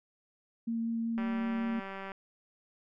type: tone with vibrato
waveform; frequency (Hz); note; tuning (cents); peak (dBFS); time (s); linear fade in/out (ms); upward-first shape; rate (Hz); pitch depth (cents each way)
sine; 229.2; A#3; -29; -30; 0.67-1.8; 10; triangle; 5.3; 9
type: click train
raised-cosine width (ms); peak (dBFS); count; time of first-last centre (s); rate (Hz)
0.5; -27; 183; 1.18-2.118; 194
effects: none